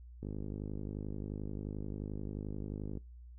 click train, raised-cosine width 3 ms, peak -28 dBFS, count 142, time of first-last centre 0.23-2.973 s, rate 51.4 Hz, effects noise-tail reverb RT60 0.2 s tail -21 dB re dry + added 60 Hz sine -49 dBFS peak until 3.38 s

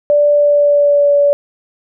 sine tone with pitch glide, 585 to 573.6 Hz, D5 to D5, -7 to -41 cents, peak -7 dBFS, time 0.1-1.33 s, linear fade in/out 0 ms, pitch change -34 cents, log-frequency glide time 0.3-1.15 s, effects none

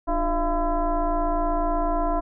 sine tone with frequency modulation, 356.1 Hz, F4, 34 cents sharp, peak -20 dBFS, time 0.07-2.21 s, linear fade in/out 20 ms, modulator 328 Hz, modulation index 2.1, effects none

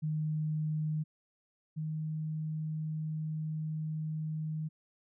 sine tone pair in turn, 154.4 / 155.92 Hz, D#3 / D#3, -13 / +4 cents, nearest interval unison, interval 17 cents, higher second, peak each -30 / -33 dBFS, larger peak first, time 0.02-1.04 / 1.76-4.69 s, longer second, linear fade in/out 20 ms, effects none

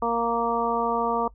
harmonic tone, 233.1 Hz, A#3, in tune, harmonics 1 / 2 / 3 / 4 / 5, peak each -31 / -27 / -29 / -27 / -28 dBFS, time 0.02-1.28 s, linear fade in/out 5 ms, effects noise-tail reverb RT60 0.1 s tail -22 dB re dry + added 50 Hz sine -47 dBFS peak until 1.34 s

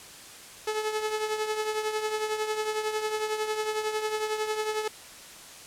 sawtooth tone with tremolo, 430.6 Hz, A4, 37 cents flat, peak -21 dBFS, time 0.67-4.88 s, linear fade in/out 5 ms, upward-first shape triangle, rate 11 Hz, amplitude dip 65%, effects white hiss -46 dBFS RMS until 5.66 s + low-pass 10000 Hz 12 dB/octave

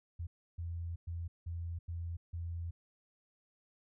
sine tone bursts at uneven times, 84.8 Hz, E2, 50 cents sharp, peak -37 dBFS, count 6, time 0.19-0.27 / 0.58-0.96 / 1.07-1.28 / 1.46-1.79 / 1.88-2.17 / 2.33-2.71 s, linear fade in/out 10 ms, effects none

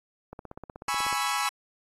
click train, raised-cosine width 1 ms, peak -26 dBFS, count 14, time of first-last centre 0.33-1.128 s, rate 16.3 Hz
sawtooth chord, C# minor seventh, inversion second, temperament equal, 830.6 / 987.8 / 1108.7 / 1318.5 Hz, G#5 / B5 / C#6 / E6, 0 / 0 / 0 / 0 cents, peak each -28 dBFS, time 0.88-1.49 s, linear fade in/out 5 ms
effects AAC 32 kbps

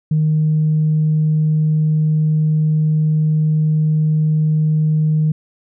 sine tone, 154.8 Hz, D#3, 9 cents flat, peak -11 dBFS, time 0.11-5.32 s, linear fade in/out 5 ms, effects tanh soft clip ceiling -8 dBFS

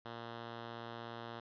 5% pulse tone, 116.6 Hz, A#2, 1 cent sharp, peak -33 dBFS, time 0.05-1.4 s, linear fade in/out 5 ms, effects resampled to 11025 Hz

